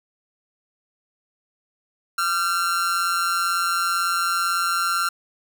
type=tone with amplitude modulation; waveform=45% pulse; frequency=1372 Hz; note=F6; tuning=31 cents flat; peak=-17 dBFS; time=2.18-5.09 s; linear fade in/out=5 ms; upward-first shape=sine; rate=178 Hz; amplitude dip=70%; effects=none